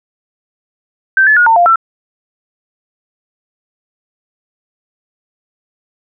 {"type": "tone with pitch steps", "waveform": "sine", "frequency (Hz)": [1556, 1725, 1442, 904, 698, 1341], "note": ["G6", "A6", "F#6", "A5", "F5", "E6"], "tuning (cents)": [-13, -35, -45, 47, -1, 29], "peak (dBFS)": -5, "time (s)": [1.17, 1.758], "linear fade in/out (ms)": 2, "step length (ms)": 98, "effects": []}